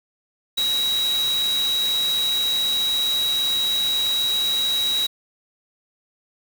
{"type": "tone in noise", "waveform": "sine", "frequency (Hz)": 3852, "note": "B7", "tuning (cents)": -44, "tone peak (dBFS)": -19, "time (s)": [0.57, 5.07], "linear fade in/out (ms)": 10, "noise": "white", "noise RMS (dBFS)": -31, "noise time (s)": [0.57, 5.07], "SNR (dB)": 9, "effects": []}